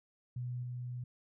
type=tone with level steps; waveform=sine; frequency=123.47 Hz; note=B2; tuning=in tune; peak=-36 / -38 dBFS; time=0.36-1.04 s; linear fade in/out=5 ms; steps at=0.63 s; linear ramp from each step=2 ms; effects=none